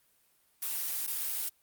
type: noise with dropouts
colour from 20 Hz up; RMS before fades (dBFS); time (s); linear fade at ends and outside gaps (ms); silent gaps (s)
blue; -34; 0.62-1.49; 5; 1.067-1.075
effects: white hiss -69 dBFS RMS until 1.62 s + Opus 32 kbps